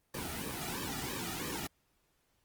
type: noise with flanger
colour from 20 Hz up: pink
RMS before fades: -39 dBFS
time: 0.14-1.67 s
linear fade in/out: 5 ms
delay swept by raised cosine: 1.4 to 1.93 ms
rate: 3 Hz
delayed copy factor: -0.95
effects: pink hiss -75 dBFS RMS until 2.44 s + Opus 24 kbps